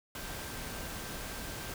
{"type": "tone in noise", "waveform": "sine", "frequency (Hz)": 1568, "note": "G6", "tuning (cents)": 0, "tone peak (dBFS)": -51, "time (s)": [0.15, 1.74], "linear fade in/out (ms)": 2, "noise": "pink", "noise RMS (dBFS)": -41, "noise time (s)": [0.15, 1.74], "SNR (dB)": -13, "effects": []}